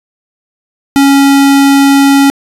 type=tone; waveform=square; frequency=277.4 Hz; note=C#4; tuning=1 cent sharp; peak=-4 dBFS; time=0.96-2.3 s; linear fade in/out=0 ms; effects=resampled to 32000 Hz + 7-bit